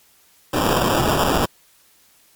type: noise with sample-and-hold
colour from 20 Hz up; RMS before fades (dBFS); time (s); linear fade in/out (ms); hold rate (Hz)
violet; -18; 0.53-1.46; 10; 2100
effects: white hiss -55 dBFS RMS until 2.35 s + MP3 96 kbps